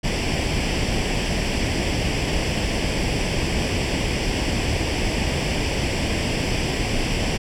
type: noise with comb filter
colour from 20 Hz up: pink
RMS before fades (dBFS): -22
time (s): 0.03-7.38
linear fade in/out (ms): 20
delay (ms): 0.38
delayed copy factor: +0.7
effects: low-pass 6000 Hz 12 dB/octave